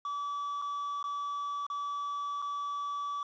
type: tone with dropouts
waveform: triangle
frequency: 1150 Hz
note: D6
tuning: 37 cents flat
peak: -31 dBFS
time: 0.05-3.23 s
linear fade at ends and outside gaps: 2 ms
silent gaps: 0.617-0.621 / 1.028-1.04 / 1.666-1.7 / 2.419-2.423 s
effects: resampled to 16000 Hz + 10-bit